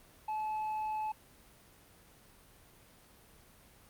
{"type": "tone with tanh clipping", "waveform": "sine", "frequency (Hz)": 862, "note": "A5", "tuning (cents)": -36, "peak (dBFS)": -34, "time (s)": [0.28, 1.12], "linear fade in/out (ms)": 5, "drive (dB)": 3, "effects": ["pink hiss -60 dBFS RMS until 3.89 s", "Opus 32 kbps"]}